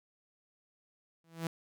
sawtooth tone with exponential growth, 164.81 Hz, E3, in tune, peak -26 dBFS, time 1.24-1.47 s, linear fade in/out 2 ms, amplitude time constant 49 ms, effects none

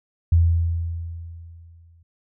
sine tone with exponential decay, 83.9 Hz, E2, 31 cents sharp, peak -11 dBFS, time 0.32-2.03 s, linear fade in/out 5 ms, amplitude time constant 370 ms, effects none

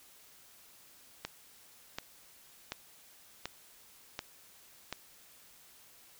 click train, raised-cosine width 0.2 ms, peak -19 dBFS, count 6, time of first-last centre 1.25-4.926 s, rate 1.36 Hz, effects white hiss -59 dBFS RMS until 6.19 s

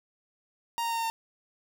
45% pulse tone with pitch steps, 932.3 / 926.4 / 920.5 / 914.7 / 908.9 Hz, A#5 / A#5 / A#5 / A#5 / A#5, 0 / -11 / -22 / -33 / -44 cents, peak -28 dBFS, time 0.78-1.1 s, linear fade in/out 0 ms, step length 64 ms, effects none

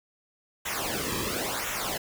pink noise with flanger, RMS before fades -31 dBFS, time 0.65-1.98 s, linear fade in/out 10 ms, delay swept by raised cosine 0.21 to 1.41 ms, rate 0.96 Hz, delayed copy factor -0.8, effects none

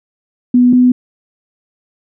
sine tone pair in turn, 246.9 / 249.8 Hz, B3 / B3, 0 / +20 cents, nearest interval unison, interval 20 cents, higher second, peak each -5 dBFS, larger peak neither, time 0.54-0.73 / 0.73-0.92 s, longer neither, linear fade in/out 5 ms, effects none

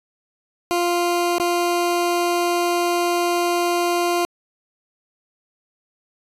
20% pulse tone with dropouts, 348.7 Hz, F4, 3 cents flat, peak -13 dBFS, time 0.71-4.25 s, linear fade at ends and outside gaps 0 ms, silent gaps 1.383-1.399 s, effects resampled to 32000 Hz

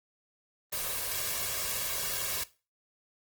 white noise with comb filter, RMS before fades -33 dBFS, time 0.72-2.44 s, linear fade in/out 10 ms, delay 1.8 ms, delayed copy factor +0.6, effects noise-tail reverb RT60 0.3 s tail -17 dB re dry + Opus 24 kbps

